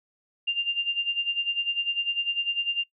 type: tone with tremolo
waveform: sine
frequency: 2794 Hz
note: F7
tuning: in tune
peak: -21 dBFS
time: 0.47-2.84 s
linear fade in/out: 10 ms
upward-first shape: sine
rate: 10 Hz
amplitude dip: 80%
effects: noise-tail reverb RT60 0.1 s tail -22 dB re dry